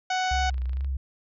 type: harmonic tone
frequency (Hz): 743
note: F#5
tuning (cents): +7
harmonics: 1 / 2 / 3 / 4 / 5 / 6 / 7 / 8 / 9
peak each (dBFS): -25 / -31 / -35 / -37 / -39 / -41 / -42 / -43 / -44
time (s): 0.1-0.5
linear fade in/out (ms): 5
type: click train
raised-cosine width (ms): 0.3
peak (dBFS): -33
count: 17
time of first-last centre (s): 0.24-0.846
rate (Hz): 26.4
type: tone with vibrato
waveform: sine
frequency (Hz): 65.41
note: C2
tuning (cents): 0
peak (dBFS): -25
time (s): 0.31-0.97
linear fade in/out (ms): 5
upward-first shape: triangle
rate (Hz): 2.3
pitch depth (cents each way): 80
effects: none